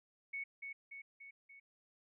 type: tone with echo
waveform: sine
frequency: 2217 Hz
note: C#7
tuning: in tune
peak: -39 dBFS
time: 0.33-0.44 s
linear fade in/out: 10 ms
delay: 290 ms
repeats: 4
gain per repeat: -4 dB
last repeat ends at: 1.6 s
effects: none